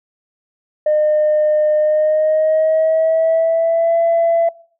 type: tone with pitch glide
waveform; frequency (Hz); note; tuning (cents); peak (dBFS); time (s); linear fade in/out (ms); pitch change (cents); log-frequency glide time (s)
sine; 608 to 670.7; D#5 to E5; -40 to +30; -10; 0.86-4.49; 5; +170; 1.77-3.97
effects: noise-tail reverb RT60 0.5 s tail -23 dB re dry + tanh soft clip ceiling -8 dBFS